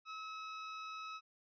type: tone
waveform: sawtooth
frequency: 1288 Hz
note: E6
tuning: 41 cents flat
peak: -40 dBFS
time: 0.05-1.21 s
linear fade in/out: 50 ms
effects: resampled to 11025 Hz